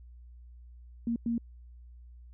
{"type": "tone bursts at uneven times", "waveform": "sine", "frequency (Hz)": 233.1, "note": "A#3", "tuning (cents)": 0, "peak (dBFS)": -27, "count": 2, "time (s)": [[1.07, 1.16], [1.26, 1.38]], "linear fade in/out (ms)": 2, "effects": ["added 60 Hz sine -48 dBFS peak until 2.33 s"]}